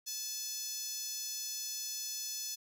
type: tone with high-pass filter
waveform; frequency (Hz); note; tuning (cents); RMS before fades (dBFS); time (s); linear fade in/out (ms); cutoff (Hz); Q
10% pulse; 865; A5; -30; -40; 0.06-2.56; 20; 6400; 2.4
effects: none